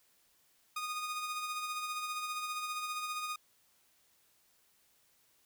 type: tone with tremolo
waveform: sawtooth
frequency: 1235 Hz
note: D#6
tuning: 13 cents flat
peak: -31 dBFS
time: 0.76-3.36 s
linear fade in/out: 5 ms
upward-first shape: sine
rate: 15 Hz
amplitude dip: 40%
effects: white hiss -70 dBFS RMS until 5.45 s